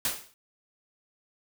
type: noise with exponential decay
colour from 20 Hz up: white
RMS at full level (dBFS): -25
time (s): 0.05-0.34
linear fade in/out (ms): 1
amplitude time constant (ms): 62
effects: none